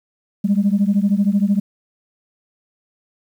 sine beating tone pair, 196 / 209 Hz, G3 / G#3, 0 / +11 cents, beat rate 13 Hz, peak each -15 / -16 dBFS, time 0.44-1.6 s, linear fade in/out 10 ms, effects tanh soft clip ceiling -8 dBFS + 8-bit

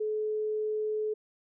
sine tone, 428.9 Hz, A4, 44 cents flat, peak -28 dBFS, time 0-1.14 s, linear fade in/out 10 ms, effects none

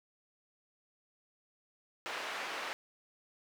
white band-pass noise, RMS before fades -40 dBFS, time 2.06-2.73 s, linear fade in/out 0 ms, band 480 to 2200 Hz, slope 12 dB/octave, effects none

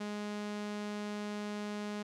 sawtooth tone, 208 Hz, G#3, 3 cents sharp, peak -33 dBFS, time 0-2.03 s, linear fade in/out 10 ms, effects low-pass 7000 Hz 12 dB/octave

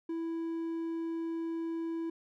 triangle tone, 330 Hz, E4, 2 cents sharp, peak -31 dBFS, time 0.09-2.1 s, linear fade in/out 5 ms, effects none

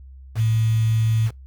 sine tone with quantisation, 111.8 Hz, A2, 28 cents sharp, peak -16 dBFS, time 0.35-1.31 s, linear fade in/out 50 ms, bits 6, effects noise-tail reverb RT60 0.2 s tail -26 dB re dry + added 66 Hz sine -39 dBFS peak until 1.46 s

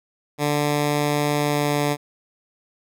10% pulse tone with pitch glide, 147 to 145.9 Hz, D3 to D3, +2 to -11 cents, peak -11 dBFS, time 0.38-1.97 s, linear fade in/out 50 ms, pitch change -13 cents, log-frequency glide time 1.42-1.82 s, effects none

